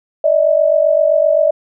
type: tone pair together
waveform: sine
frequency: 588 / 635.7 Hz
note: D5 / D#5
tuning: +2 / +37 cents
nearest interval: minor second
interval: 135 cents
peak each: -12 dBFS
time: 0.24-1.51 s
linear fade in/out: 5 ms
effects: none